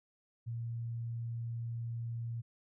sine tone, 116.54 Hz, A#2, in tune, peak -36 dBFS, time 0.46-2.42 s, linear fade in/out 20 ms, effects none

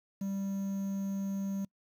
triangle tone with quantisation, 196 Hz, G3, in tune, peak -30 dBFS, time 0.21-1.65 s, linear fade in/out 5 ms, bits 9, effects noise-tail reverb RT60 0.1 s tail -26 dB re dry

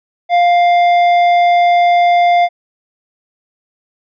triangle tone with tanh clipping, 700 Hz, F5, 4 cents sharp, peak -9 dBFS, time 0.29-2.49 s, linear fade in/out 50 ms, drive 14 dB, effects resampled to 11025 Hz

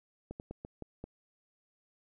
slowing click train, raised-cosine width 2 ms, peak -28 dBFS, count 6, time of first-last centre 0.31-1.04 s, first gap 89 ms, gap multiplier 1.25, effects none

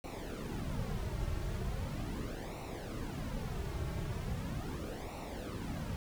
brown noise with flanger, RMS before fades -39 dBFS, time 0.04-5.96 s, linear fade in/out 0 ms, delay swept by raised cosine 0.61 to 4.11 ms, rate 0.39 Hz, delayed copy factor -0.7, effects none

